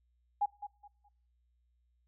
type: tone with echo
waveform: sine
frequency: 820 Hz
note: G#5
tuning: 22 cents flat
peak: -26 dBFS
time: 0.41-0.46 s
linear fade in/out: 10 ms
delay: 210 ms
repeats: 3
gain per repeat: -12 dB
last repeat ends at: 1.09 s
effects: noise-tail reverb RT60 0.6 s tail -26 dB re dry + added 60 Hz sine -70 dBFS peak until 2.07 s